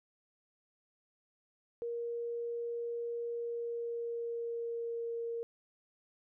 sine tone with pitch glide, 470.5 to 464.8 Hz, A#4 to A#4, +16 to -5 cents, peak -35 dBFS, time 1.82-5.43 s, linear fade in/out 0 ms, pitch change -21 cents, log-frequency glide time 3.31-5.12 s, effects none

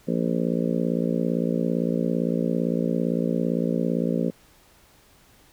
harmonic tone, 57.7 Hz, A#1, 17 cents flat, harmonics 3 / 4 / 5 / 6 / 7 / 8 / 9 / 10, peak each -26 / -26 / -30 / -37 / -32 / -32 / -31 / -39 dBFS, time 0.07-4.31 s, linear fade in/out 20 ms, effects pink hiss -56 dBFS RMS until 5.52 s

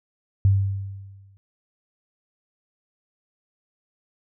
sine tone with exponential decay, 98 Hz, G2, in tune, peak -12 dBFS, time 0.45-1.37 s, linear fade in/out 0 ms, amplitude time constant 200 ms, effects none

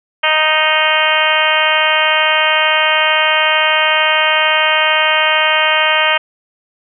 harmonic tone, 311.1 Hz, D#4, in tune, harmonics 2 / 3 / 4 / 5 / 6 / 7 / 8 / 9 / 10, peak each -19 / -19 / -19 / -19 / -19 / -19 / -19 / -19 / -19 dBFS, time 0.23-6.18 s, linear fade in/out 10 ms, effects none

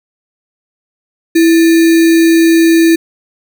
sine tone with sample-and-hold, 329.6 Hz, E4, in tune, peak -4 dBFS, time 1.35-2.96 s, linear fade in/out 10 ms, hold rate 2100 Hz, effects none

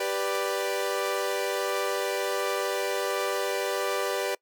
sawtooth chord, G major, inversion none, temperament equal, 392 / 493.9 / 587.3 Hz, G4 / B4 / D5, 0 / 0 / 0 cents, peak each -27 dBFS, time 0-4.35 s, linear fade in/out 5 ms, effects noise-tail reverb RT60 0.1 s tail -24 dB re dry

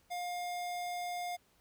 square tone, 709 Hz, F5, 26 cents sharp, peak -37 dBFS, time 0.1-1.37 s, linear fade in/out 20 ms, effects pink hiss -70 dBFS RMS until 1.6 s

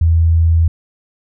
sine tone, 82.41 Hz, E2, in tune, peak -8 dBFS, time 0.01-0.68 s, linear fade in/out 5 ms, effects none

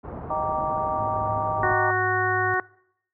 pink low-pass noise, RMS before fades -34 dBFS, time 0.03-1.75 s, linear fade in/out 20 ms, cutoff 1100 Hz, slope 24 dB/octave
sine chord, Eb major seventh, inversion none, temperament just, 622.3 / 777.8 / 933.4 / 1166.7 Hz, Eb5 / G5 / Bb5 / D6, 0 / -14 / +2 / -12 cents, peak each -29 dBFS, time 0.3-1.91 s, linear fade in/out 5 ms
sine tone, 104.2 Hz, G#2, 6 cents sharp, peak -32 dBFS, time 0.96-2.54 s, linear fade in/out 0 ms
harmonic tone, 370 Hz, F#4, in tune, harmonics 1 / 2 / 3 / 4 / 5, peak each -27 / -27 / -27 / -27 / -27 dBFS, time 1.63-2.6 s, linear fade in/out 2 ms
effects noise-tail reverb RT60 0.7 s tail -22 dB re dry + high-pass 60 Hz 12 dB/octave

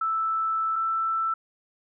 sine tone pair in turn, 1318.5 / 1327.7 Hz, E6 / E6, 0 / +12 cents, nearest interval unison, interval 12 cents, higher second, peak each -23 dBFS, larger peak neither, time 0.01-0.76 / 0.76-1.34 s, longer first, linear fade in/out 5 ms, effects none

